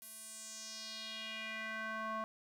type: tone with band-pass filter sweep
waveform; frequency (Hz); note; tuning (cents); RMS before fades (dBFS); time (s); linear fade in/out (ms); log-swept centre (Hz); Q
square; 220; A3; 0; -44; 0.02-2.24; 0; 12000 to 1000; 2.7
effects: 12-bit